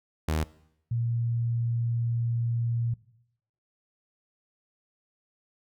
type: tone pair in turn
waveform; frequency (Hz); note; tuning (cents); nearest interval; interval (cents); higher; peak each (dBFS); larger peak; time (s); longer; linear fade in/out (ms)
sawtooth / sine; 78.3 / 117.32; D#2 / A#2; +11 / +12; perfect fifth; 701; second; -21 / -25; first; 0.28-0.44 / 0.91-2.94; second; 5
effects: noise-tail reverb RT60 0.8 s tail -20 dB re dry